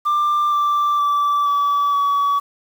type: tone with pitch steps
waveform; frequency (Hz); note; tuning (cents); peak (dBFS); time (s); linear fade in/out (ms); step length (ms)
sine; 1187 / 1174 / 1161.2 / 1148.6 / 1136; D6 / D6 / D6 / D6 / C#6; +18 / -1 / -20 / -39 / +42; -12; 0.05-2.4; 20; 470
effects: tanh soft clip ceiling -14 dBFS + 7-bit

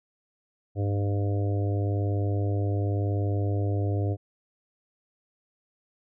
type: harmonic tone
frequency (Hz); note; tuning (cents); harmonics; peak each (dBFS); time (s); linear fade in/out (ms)
100.9; G#2; -49; 1 / 3 / 4 / 5 / 6 / 7; -24 / -34 / -36 / -38 / -40 / -41; 0.75-4.17; 50
effects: none

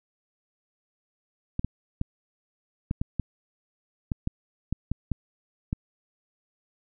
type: clicks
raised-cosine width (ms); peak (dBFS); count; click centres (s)
5; -14; 12; 1.594 / 1.646 / 2.014 / 2.911 / 3.015 / 3.197 / 4.118 / 4.274 / 4.726 / 4.916 / 5.117 / 5.729
effects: none

